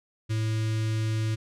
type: tone with notch filter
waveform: square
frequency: 110 Hz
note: A2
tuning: in tune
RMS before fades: -27 dBFS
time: 0.29-1.36 s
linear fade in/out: 20 ms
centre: 760 Hz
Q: 0.52
effects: low-pass 8000 Hz 12 dB/octave